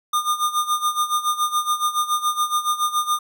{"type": "tone with tremolo", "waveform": "square", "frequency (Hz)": 1213, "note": "D#6", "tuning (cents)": -44, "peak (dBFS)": -17, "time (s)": [0.13, 3.19], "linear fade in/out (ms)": 5, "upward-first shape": "sine", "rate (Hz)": 7.1, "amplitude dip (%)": 80, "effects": []}